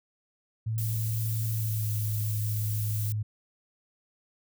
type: tone with pitch glide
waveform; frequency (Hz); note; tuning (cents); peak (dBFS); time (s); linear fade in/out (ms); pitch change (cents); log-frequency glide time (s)
sine; 111 to 106.48; A2 to G#2; +16 to +44; -27; 0.66-3.23; 10; -72; 1.48-1.92
type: noise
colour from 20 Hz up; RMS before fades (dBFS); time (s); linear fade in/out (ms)
violet; -37; 0.78-3.12; 0
effects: none